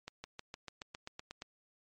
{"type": "accelerating click train", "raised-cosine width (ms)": 0.2, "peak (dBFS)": -26, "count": 11, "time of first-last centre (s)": [0.08, 1.421], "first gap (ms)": 160, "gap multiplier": 0.96, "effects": ["MP3 48 kbps"]}